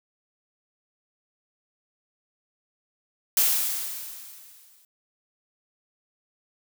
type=noise with exponential decay; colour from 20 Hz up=blue; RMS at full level=-19 dBFS; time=3.37-4.85 s; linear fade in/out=2 ms; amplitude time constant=320 ms; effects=none